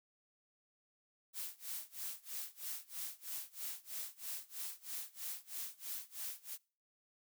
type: noise with tremolo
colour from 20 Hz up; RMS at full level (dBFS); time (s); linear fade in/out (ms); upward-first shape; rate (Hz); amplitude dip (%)
blue; -42; 1.33-6.58; 50; sine; 3.1; 95
effects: noise-tail reverb RT60 0.4 s tail -25 dB re dry